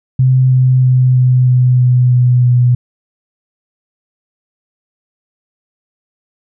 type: tone with pitch steps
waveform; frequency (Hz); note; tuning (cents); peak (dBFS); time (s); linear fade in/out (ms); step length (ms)
sine; 129.4 / 128.51 / 127.62 / 126.74 / 125.86 / 124.99 / 124.13 / 123.27; C3 / C3 / C3 / B2 / B2 / B2 / B2 / B2; -19 / -31 / -43 / +45 / +33 / +21 / +9 / -3; -6; 0.19-2.75; 5; 320
effects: none